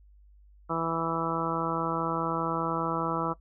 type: harmonic tone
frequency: 164.81 Hz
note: E3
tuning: in tune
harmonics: 1 / 2 / 3 / 4 / 5 / 6 / 7 / 8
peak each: -35 / -34 / -35 / -37 / -38 / -36 / -34 / -33 dBFS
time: 0.69-3.34 s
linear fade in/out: 20 ms
effects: noise-tail reverb RT60 0.1 s tail -18 dB re dry + added 50 Hz sine -53 dBFS peak until 3.4 s